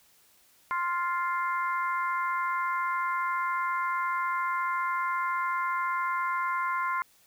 harmonic tone, 349.2 Hz, F4, in tune, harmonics 3 / 4 / 5 / 6, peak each -28 / -33 / -41 / -37 dBFS, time 0.71-7.02 s, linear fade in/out 0 ms, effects white hiss -62 dBFS RMS until 7.26 s

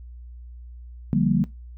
sine chord, G minor seventh, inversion second, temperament equal, 146.83 / 174.61 / 196 / 233.1 Hz, D3 / F3 / G3 / Bb3, 0 / 0 / 0 / 0 cents, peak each -23 dBFS, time 1.13-1.44 s, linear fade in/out 0 ms, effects noise-tail reverb RT60 0.2 s tail -18 dB re dry + added 60 Hz sine -38 dBFS peak until 1.77 s

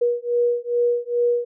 sine beating tone pair, 479.2 / 481.6 Hz, A#4 / B4, +48 / -44 cents, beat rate 2.4 Hz, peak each -21 dBFS, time 0.01-1.45 s, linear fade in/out 10 ms, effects none

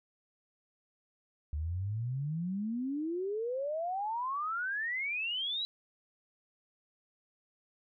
sine exponential sweep, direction up, 72.1 to 3979 Hz, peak -32 dBFS, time 1.53-5.65 s, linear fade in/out 0 ms, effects none

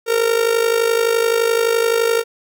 45% pulse tone with amplitude modulation, 460.9 Hz, A#4, 20 cents flat, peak -11 dBFS, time 0.06-2.24 s, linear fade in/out 50 ms, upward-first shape sine, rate 51.7 Hz, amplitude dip 70%, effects none

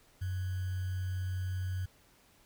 sine tone with sample-and-hold, 92.5 Hz, F#2, in tune, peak -32 dBFS, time 0.21-1.86 s, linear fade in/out 10 ms, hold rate 1575 Hz, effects pink hiss -64 dBFS RMS until 2.45 s

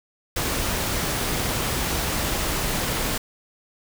pink noise, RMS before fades -25 dBFS, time 0.36-3.18 s, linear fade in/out 5 ms, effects none

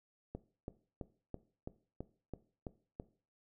click train, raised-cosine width 2 ms, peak -28 dBFS, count 9, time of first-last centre 0.35-2.999 s, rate 3.02 Hz, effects noise-tail reverb RT60 0.4 s tail -17 dB re dry

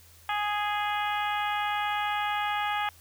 harmonic tone, 415.3 Hz, G#4, in tune, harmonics 2 / 3 / 4 / 5 / 6 / 7 / 8, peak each -29 / -33 / -35 / -37 / -39 / -40 / -41 dBFS, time 0.29-2.89 s, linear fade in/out 2 ms, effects added 83 Hz sine -56 dBFS peak until 3 s + white hiss -56 dBFS RMS until 3 s

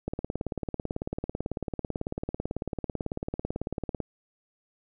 click train, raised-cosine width 2 ms, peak -17 dBFS, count 72, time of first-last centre 0.08-4.003 s, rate 18.1 Hz, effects none

